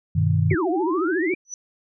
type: chord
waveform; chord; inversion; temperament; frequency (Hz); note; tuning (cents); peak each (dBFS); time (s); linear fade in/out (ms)
sine; G augmented; none; equal with one note detuned; 98 / 123.11 / 155.56; G2 / B2 / D#3; 0 / -5 / 0; -20 / -24 / -20; 0.15-0.55; 10
type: exponential two-way sweep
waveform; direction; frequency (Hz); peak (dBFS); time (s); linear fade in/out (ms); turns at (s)
sine; down then up; 2400 to 664 to 2400; -26; 0.5-1.35; 10; 0.68
type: tone with vibrato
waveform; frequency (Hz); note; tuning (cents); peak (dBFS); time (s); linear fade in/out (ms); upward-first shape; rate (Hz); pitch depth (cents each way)
sine; 345.3; F4; -20; -20; 0.51-1.34; 2; sine; 14; 180
type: tone with exponential growth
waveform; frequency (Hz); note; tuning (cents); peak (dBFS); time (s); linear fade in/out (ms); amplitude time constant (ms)
sine; 5950; F#8; +9; -25; 1.45-1.54; 1; 18
effects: none